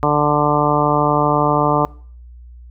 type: harmonic tone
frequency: 147.9 Hz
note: D3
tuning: 13 cents sharp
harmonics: 1 / 2 / 3 / 4 / 5 / 6 / 7 / 8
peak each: -21 / -21 / -21 / -21 / -21 / -21 / -21 / -21 dBFS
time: 0.03-1.85 s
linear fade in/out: 0 ms
effects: noise-tail reverb RT60 0.5 s tail -23 dB re dry + added 60 Hz sine -36 dBFS peak until 2.7 s